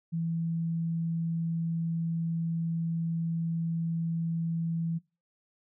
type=tone; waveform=sine; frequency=165.6 Hz; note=E3; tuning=8 cents sharp; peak=-28 dBFS; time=0.12-4.99 s; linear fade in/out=20 ms; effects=noise-tail reverb RT60 0.3 s tail -23 dB re dry